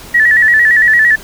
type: tone with vibrato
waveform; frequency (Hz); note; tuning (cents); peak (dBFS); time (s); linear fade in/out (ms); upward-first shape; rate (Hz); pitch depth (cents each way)
sine; 1828; A#6; -34; -5; 0.14-1.16; 10; square; 8.8; 74
effects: pink hiss -33 dBFS RMS until 1.23 s